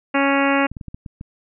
harmonic tone, 277.2 Hz, C#4, in tune, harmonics 1 / 2 / 3 / 4 / 5 / 6 / 7 / 8 / 9 / 10, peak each -19 / -22 / -24 / -25 / -26 / -27 / -27 / -28 / -29 / -29 dBFS, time 0.14-0.67 s, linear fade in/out 10 ms
clicks, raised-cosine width 5 ms, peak -20 dBFS, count 7, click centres 0.716 / 0.768 / 0.812 / 0.883 / 0.945 / 1.062 / 1.211 s
effects none

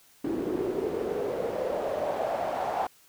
pink noise with band-pass filter sweep, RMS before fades -30 dBFS, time 0.24-2.87 s, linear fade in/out 5 ms, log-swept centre 330 to 790 Hz, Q 5, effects white hiss -59 dBFS RMS until 3.08 s

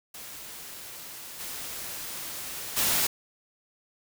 white noise with level steps, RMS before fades -42 / -37 / -25 dBFS, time 0.14-3.07 s, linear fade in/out 5 ms, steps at 1.39 / 2.76 s, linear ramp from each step 20 ms, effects none

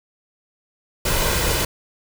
pink noise with comb filter, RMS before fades -20 dBFS, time 1.05-1.65 s, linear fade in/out 5 ms, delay 2 ms, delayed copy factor +0.5, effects none

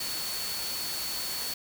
sine tone in noise, 4431 Hz, C#8, 2 cents flat, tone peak -35 dBFS, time 0-1.54 s, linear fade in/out 5 ms, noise white, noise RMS -35 dBFS, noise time 0-1.54 s, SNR -3 dB, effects none

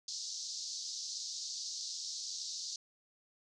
pink band-pass noise, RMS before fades -42 dBFS, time 0.08-2.76 s, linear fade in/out 2 ms, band 4200 to 6600 Hz, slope 48 dB/octave, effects none

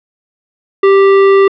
triangle tone with hard clipping, 392 Hz, G4, in tune, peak -6 dBFS, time 0.83-1.48 s, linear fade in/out 5 ms, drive 18 dB, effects low-pass 3000 Hz 12 dB/octave

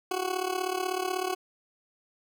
20% pulse tone with amplitude modulation, 370 Hz, F#4, in tune, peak -20 dBFS, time 0.11-1.35 s, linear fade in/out 5 ms, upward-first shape sine, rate 36.2 Hz, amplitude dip 80%, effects none

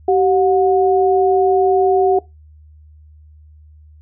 sine tone pair together, 384.7 / 726.2 Hz, G4 / F#5, -33 / -33 cents, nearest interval major seventh, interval 1100 cents, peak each -12 / -15 dBFS, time 0.08-2.19 s, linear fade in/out 5 ms, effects noise-tail reverb RT60 0.2 s tail -21 dB re dry + added 76 Hz sine -41 dBFS peak until 4.01 s

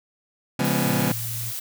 sawtooth chord, C# dominant seventh, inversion none, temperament just, 138.59 / 173.24 / 207.9 / 249.5 Hz, C#3 / E#3 / G#3 / B3, 0 / -14 / +2 / +18 cents, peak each -22 dBFS, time 0.59-1.12 s, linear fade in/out 5 ms
blue noise, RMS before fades -31 dBFS, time 0.64-1.6 s, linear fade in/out 10 ms
sine tone, 114.6 Hz, A#2, 29 cents flat, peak -31 dBFS, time 0.82-1.53 s, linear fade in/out 50 ms
effects none

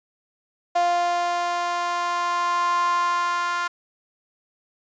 sawtooth tone with high-pass filter sweep, 349.2 Hz, F4, in tune, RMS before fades -23 dBFS, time 0.75-3.68 s, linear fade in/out 10 ms, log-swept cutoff 730 to 1200 Hz, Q 6.4, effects resampled to 16000 Hz

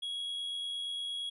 triangle tone with amplitude modulation, 3322 Hz, G#7, in tune, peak -32 dBFS, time 0.02-1.3 s, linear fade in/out 10 ms, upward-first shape sine, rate 88.6 Hz, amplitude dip 30%, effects resampled to 32000 Hz

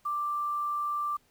sine tone with quantisation, 1178 Hz, D6, 5 cents sharp, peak -28 dBFS, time 0.05-1.17 s, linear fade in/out 10 ms, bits 9, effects pink hiss -67 dBFS RMS until 1.3 s

